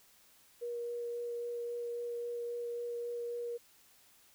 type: tone with vibrato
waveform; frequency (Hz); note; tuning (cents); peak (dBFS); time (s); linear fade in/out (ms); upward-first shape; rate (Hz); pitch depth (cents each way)
sine; 476; A#4; +36; -36; 0.61-3.58; 20; sine; 3.7; 8
effects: white hiss -64 dBFS RMS until 4.34 s